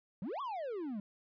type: exponential two-way sweep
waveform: triangle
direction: up then down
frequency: 164.5 to 1171 to 193.8 Hz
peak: -35 dBFS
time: 0.22-1 s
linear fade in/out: 2 ms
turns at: 0.41 s
effects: resampled to 11025 Hz